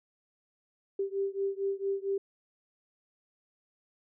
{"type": "beating tone pair", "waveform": "sine", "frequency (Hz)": [391.4, 395.8], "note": ["G4", "G4"], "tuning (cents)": [-3, 17], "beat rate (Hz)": 4.4, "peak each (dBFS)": [-32, -33], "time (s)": [0.99, 2.18], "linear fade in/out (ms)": 5, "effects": []}